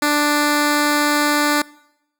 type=tone with notch filter; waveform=10% pulse; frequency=294.5 Hz; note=D4; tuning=5 cents sharp; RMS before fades=-17 dBFS; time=0.02-1.62 s; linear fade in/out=5 ms; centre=710 Hz; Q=1.8; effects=noise-tail reverb RT60 0.8 s tail -23 dB re dry